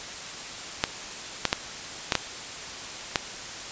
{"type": "clicks", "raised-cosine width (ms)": 0.2, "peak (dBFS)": -3, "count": 6, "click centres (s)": [0.839, 1.453, 1.529, 2.122, 2.153, 3.158], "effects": ["white hiss -37 dBFS RMS until 3.71 s", "resampled to 16000 Hz"]}